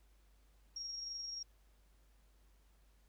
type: tone with amplitude modulation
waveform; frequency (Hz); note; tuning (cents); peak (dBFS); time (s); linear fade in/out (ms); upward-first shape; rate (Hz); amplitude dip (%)
sine; 5588; F8; 0; -40; 0.76-1.43; 5; sine; 23.1; 35
effects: added 50 Hz sine -65 dBFS peak until 3.08 s + pink hiss -75 dBFS RMS until 3.08 s